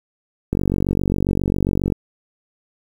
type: click train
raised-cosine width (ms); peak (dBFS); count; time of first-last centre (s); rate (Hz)
3; -6; 67; 0.53-1.922; 47.4
effects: 7-bit